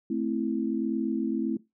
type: chord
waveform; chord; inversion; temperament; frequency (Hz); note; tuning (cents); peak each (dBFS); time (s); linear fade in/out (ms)
sine; A minor; none; equal; 220 / 261.6 / 329.6; A3 / C4 / E4; 0 / 0 / 0; -30; 0.1-1.57; 5
effects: noise-tail reverb RT60 0.2 s tail -19 dB re dry